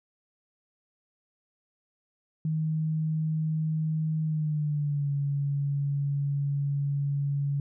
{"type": "tone with pitch glide", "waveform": "sine", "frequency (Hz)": [157.1, 141.59], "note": ["D#3", "C#3"], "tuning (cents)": [17, 37], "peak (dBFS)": -25, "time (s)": [2.45, 7.6], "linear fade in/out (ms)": 2, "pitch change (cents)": -180, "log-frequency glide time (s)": [4.24, 5.11], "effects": []}